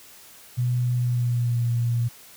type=tone with pitch glide; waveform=sine; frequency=123.2 to 118.8 Hz; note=B2 to A#2; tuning=-4 to +33 cents; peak=-20 dBFS; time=0.57-2.09 s; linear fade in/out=20 ms; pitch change=-63 cents; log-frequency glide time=0.97-1.63 s; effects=white hiss -48 dBFS RMS until 2.36 s